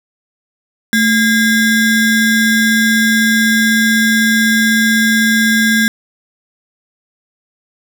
square ring-modulated tone, 921 Hz, A#5, 21 cents flat, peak -7 dBFS, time 0.93-5.88 s, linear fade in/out 0 ms, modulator 700 Hz, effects none

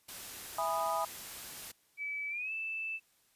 white noise, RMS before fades -45 dBFS, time 0.08-1.72 s, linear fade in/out 10 ms
sine chord, E major seventh, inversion none, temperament just, 659.3 / 824.1 / 988.9 / 1236.1 Hz, E5 / G#5 / B5 / D#6, 0 / -14 / +2 / -12 cents, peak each -36 dBFS, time 0.58-1.05 s, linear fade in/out 5 ms
sine tone with pitch glide, 2297 to 2639 Hz, D7 to E7, -39 to +1 cents, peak -35 dBFS, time 1.97-3 s, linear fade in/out 50 ms, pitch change +240 cents, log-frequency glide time 2.29-2.52 s
effects white hiss -70 dBFS RMS until 3.35 s + resampled to 32000 Hz

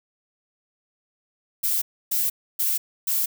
violet noise bursts, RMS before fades -23 dBFS, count 4, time 1.63-3.26 s, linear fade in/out 10 ms, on 190 ms, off 290 ms, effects none

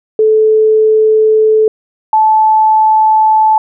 sine tone pair in turn, 435.1 / 870.2 Hz, A4 / A5, -19 / -19 cents, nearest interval octave, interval 1200 cents, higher second, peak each -5 dBFS, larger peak neither, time 0.19-1.68 / 2.13-3.58 s, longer first, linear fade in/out 2 ms, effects none

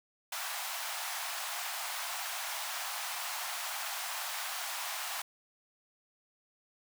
pink high-pass noise, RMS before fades -38 dBFS, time 0.32-5.22 s, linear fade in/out 5 ms, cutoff 690 Hz, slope 48 dB/octave, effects none

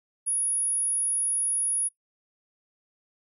sine tone, 10370 Hz, E9, 29 cents flat, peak -23 dBFS, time 0.26-1.89 s, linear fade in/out 20 ms, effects noise-tail reverb RT60 0.1 s tail -19 dB re dry

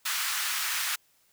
pink high-pass noise, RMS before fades -30 dBFS, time 0.05-0.96 s, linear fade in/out 10 ms, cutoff 1200 Hz, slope 24 dB/octave, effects white hiss -66 dBFS RMS until 1.32 s

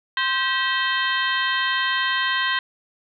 harmonic tone with a mistuned harmonic, 523.3 Hz, C5, in tune, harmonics 2 / 3 / 4 / 5 / 6 / 7 / 8, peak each -26 / -25 / -25 / -32 / -27 / -33 / -34 dBFS, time 0.17-2.59 s, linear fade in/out 2 ms, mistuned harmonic 4, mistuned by -140 cents, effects none

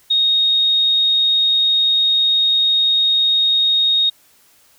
sine tone, 3729 Hz, A#7, in tune, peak -12 dBFS, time 0.1-4.1 s, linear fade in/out 10 ms, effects white hiss -53 dBFS RMS until 4.78 s

